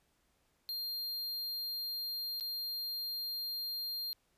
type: tone with dropouts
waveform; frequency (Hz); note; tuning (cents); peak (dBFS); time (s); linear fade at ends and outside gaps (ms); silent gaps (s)
square; 4200; C8; +6; -37; 0.69-4.13; 0; 2.399-2.408
effects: pink hiss -75 dBFS RMS until 4.37 s + resampled to 32000 Hz